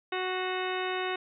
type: harmonic tone with a mistuned harmonic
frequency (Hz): 370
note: F#4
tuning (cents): 0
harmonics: 1 / 2 / 3 / 4 / 5 / 6 / 7 / 8 / 10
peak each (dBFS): -33 / -36 / -38 / -39 / -40 / -41 / -41 / -42 / -43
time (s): 0.12-1.16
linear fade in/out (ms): 5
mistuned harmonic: 6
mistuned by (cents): -36
effects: none